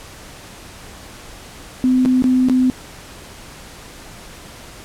sine tone with dropouts, 255.3 Hz, C4, 42 cents flat, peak -11 dBFS, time 1.84-2.7 s, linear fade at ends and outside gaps 0 ms, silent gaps 2.051-2.058 / 2.222-2.241 / 2.486-2.497 s, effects pink hiss -38 dBFS RMS until 4.84 s + low-pass 11000 Hz 12 dB/octave

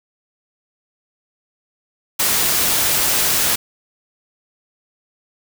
white noise, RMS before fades -17 dBFS, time 2.19-3.56 s, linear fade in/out 10 ms, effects none

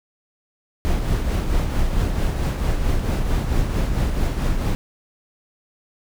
brown noise with tremolo, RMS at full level -18 dBFS, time 0.85-4.75 s, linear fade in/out 0 ms, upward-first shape triangle, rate 4.5 Hz, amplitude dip 50%, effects none

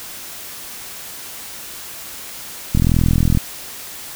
click train, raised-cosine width 5 ms, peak -3 dBFS, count 27, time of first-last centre 2.75-3.374 s, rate 41.7 Hz, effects white hiss -33 dBFS RMS until 4.15 s

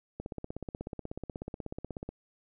click train, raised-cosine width 2 ms, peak -24 dBFS, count 32, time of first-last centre 0.2-2.09 s, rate 16.4 Hz, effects none

